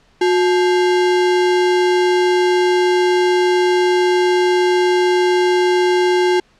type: tone with sample-and-hold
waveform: sine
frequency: 361.6 Hz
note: F#4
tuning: 40 cents flat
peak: -11 dBFS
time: 0.21-6.4 s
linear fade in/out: 5 ms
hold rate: 1225 Hz
effects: pink hiss -54 dBFS RMS until 6.59 s + low-pass 5000 Hz 12 dB/octave